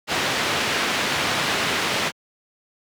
white low-pass noise, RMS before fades -23 dBFS, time 0.07-2.12 s, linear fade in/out 50 ms, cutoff 3200 Hz, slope 12 dB/octave, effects high-pass 100 Hz 12 dB/octave

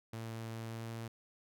sawtooth tone with pitch glide, 113.2 to 114.32 Hz, A2 to A#2, +50 to -33 cents, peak -37 dBFS, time 0.13-1.08 s, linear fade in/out 5 ms, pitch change +17 cents, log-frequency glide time 0.62-0.92 s, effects none

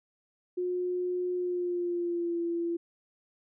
sine tone with pitch glide, 360 to 340 Hz, F#4 to F4, -47 to -46 cents, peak -28 dBFS, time 0.57-2.77 s, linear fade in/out 10 ms, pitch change -99 cents, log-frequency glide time 1.35-2.4 s, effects none

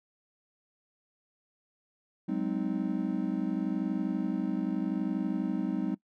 triangle chord, Ab dominant seventh, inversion third, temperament just, 186.89 / 207.7 / 259.6 / 311.5 Hz, Gb3 / Ab3 / C4 / Eb4, +18 / 0 / -13 / +2 cents, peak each -32 dBFS, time 2.28-5.95 s, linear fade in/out 10 ms, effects noise-tail reverb RT60 0.1 s tail -21 dB re dry

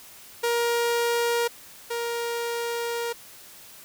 sawtooth tone pair in turn, 471.6 / 469.9 Hz, A#4 / A#4, +20 / +14 cents, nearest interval unison, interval 6 cents, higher first, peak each -18 / -23 dBFS, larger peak first, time 0.43-1.48 / 1.9-3.13 s, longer second, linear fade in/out 10 ms, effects white hiss -47 dBFS RMS until 3.84 s

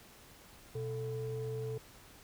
sine tone pair together, 123.47 / 440 Hz, B2 / A4, 0 / 0 cents, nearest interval octave + minor seventh, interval 2200 cents, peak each -37 / -37 dBFS, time 0.75-1.78 s, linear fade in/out 5 ms, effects tanh soft clip ceiling -31 dBFS + pink hiss -57 dBFS RMS until 2.23 s

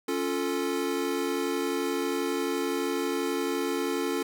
square chord, Db augmented, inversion none, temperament equal, 277.2 / 349.2 / 440 Hz, Db4 / F4 / A4, 0 / 0 / 0 cents, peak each -32 dBFS, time 0.08-4.23 s, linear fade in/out 5 ms, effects none

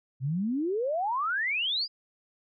sine exponential sweep, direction up, 123.47 to 5020 Hz, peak -26 dBFS, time 0.2-1.88 s, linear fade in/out 50 ms, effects none

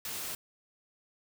white noise, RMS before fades -38 dBFS, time 0.05-0.35 s, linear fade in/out 2 ms, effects none

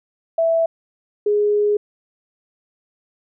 sine tone pair in turn, 659.3 / 415.3 Hz, E5 / G#4, 0 / 0 cents, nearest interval minor sixth, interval 800 cents, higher first, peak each -14 dBFS, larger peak neither, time 0.38-0.66 / 1.26-1.77 s, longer second, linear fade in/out 5 ms, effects none

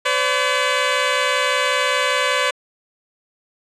10% pulse tone pair together, 508 / 573.2 Hz, B4 / D5, +49 / -42 cents, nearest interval major second, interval 209 cents, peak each -11 dBFS, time 0.05-2.51 s, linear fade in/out 10 ms, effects low-pass 7000 Hz 12 dB/octave

